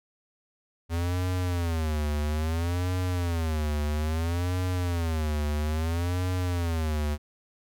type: tone with vibrato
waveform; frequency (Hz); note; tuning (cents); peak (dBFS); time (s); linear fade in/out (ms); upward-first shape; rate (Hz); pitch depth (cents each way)
square; 82.41; E2; 0; -26; 0.89-7.18; 50; sine; 0.6; 180
effects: none